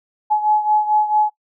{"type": "beating tone pair", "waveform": "sine", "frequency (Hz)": [848, 852.5], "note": ["G#5", "G#5"], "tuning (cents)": [36, 45], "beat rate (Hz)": 4.5, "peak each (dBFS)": [-15, -20], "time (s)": [0.3, 1.3], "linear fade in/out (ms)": 20, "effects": ["noise-tail reverb RT60 0.1 s tail -19 dB re dry"]}